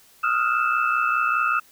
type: tone cluster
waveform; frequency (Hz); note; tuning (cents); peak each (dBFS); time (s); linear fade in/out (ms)
sine; 1249 / 1370 / 1435 / 2630; D#6 / F6 / F6 / E7; +6 / -34 / +47 / -5; -23 / -23 / -26 / -28; 0.23-1.6; 10
effects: white hiss -54 dBFS RMS until 1.71 s